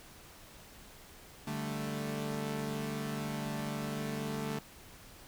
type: chord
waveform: sawtooth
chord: D suspended fourth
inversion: none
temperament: equal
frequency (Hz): 146.83 / 196 / 220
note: D3 / G3 / A3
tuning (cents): 0 / 0 / 0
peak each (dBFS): -35 / -39 / -34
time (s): 1.47-4.59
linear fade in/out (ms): 5
effects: pink hiss -54 dBFS RMS until 5.27 s